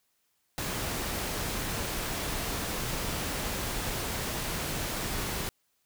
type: noise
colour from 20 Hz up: pink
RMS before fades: -33 dBFS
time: 0.58-5.49 s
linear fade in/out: 0 ms
effects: white hiss -74 dBFS RMS until 5.85 s